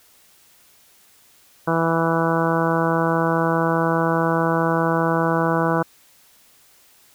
harmonic tone, 164.81 Hz, E3, in tune, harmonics 1 / 2 / 3 / 4 / 5 / 6 / 7 / 8 / 9, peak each -23 / -24 / -24 / -26 / -28 / -26 / -28 / -30 / -28 dBFS, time 1.67-5.83 s, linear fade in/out 10 ms, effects white hiss -54 dBFS RMS until 7.14 s

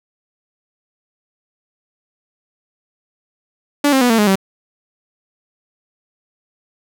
sawtooth tone with pitch steps, 288.5 / 266.1 / 245.4 / 226.4 / 208.8 / 192.55 Hz, D4 / C4 / B3 / A3 / G#3 / G3, -31 / +29 / -11 / +50 / +10 / -31 cents, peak -7 dBFS, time 3.84-4.356 s, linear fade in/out 5 ms, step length 86 ms, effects none

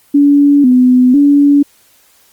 sine tone with vibrato, 268.2 Hz, C4, 43 cents sharp, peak -4 dBFS, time 0.14-1.63 s, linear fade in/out 10 ms, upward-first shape square, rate 1 Hz, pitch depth 110 cents each way, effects white hiss -49 dBFS RMS until 2.32 s + Opus 24 kbps

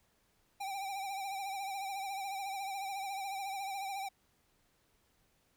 square tone with vibrato, 784 Hz, G5, in tune, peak -38 dBFS, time 0.6-4.09 s, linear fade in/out 10 ms, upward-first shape triangle, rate 14 Hz, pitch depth 64 cents each way, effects pink hiss -73 dBFS RMS until 5.56 s

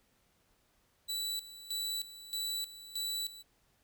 sawtooth tone with tremolo, 3951 Hz, B7, in tune, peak -31 dBFS, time 1.08-3.43 s, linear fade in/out 20 ms, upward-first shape square, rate 1.6 Hz, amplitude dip 80%, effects pink hiss -72 dBFS RMS until 3.83 s

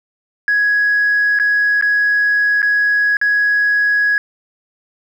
sine tone with dropouts, 1668 Hz, G#6, 7 cents sharp, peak -10 dBFS, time 0.48-4.18 s, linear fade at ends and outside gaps 1 ms, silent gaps 1.389-1.398 / 1.812-1.824 / 2.619-2.628 / 3.169-3.214 s, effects tanh soft clip ceiling -8 dBFS + 8-bit

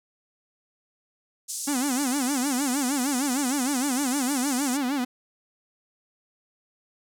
pink band-pass noise, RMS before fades -33 dBFS, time 1.48-4.78 s, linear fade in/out 20 ms, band 6000 to 10000 Hz, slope 24 dB/octave
45% pulse tone with vibrato, 267.5 Hz, C4, 38 cents sharp, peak -24 dBFS, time 1.67-5.05 s, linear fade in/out 10 ms, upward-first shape sine, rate 6.5 Hz, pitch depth 160 cents each way
effects none

